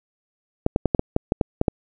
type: clicks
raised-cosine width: 2 ms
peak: -4 dBFS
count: 10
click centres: 0.664 / 0.761 / 0.857 / 0.948 / 0.994 / 1.164 / 1.321 / 1.412 / 1.614 / 1.682 s
effects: none